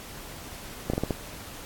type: slowing click train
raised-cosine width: 2 ms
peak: -12 dBFS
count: 5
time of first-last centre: 0.9-1.108 s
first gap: 35 ms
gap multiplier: 1.27
effects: pink hiss -42 dBFS RMS until 1.65 s + AAC 64 kbps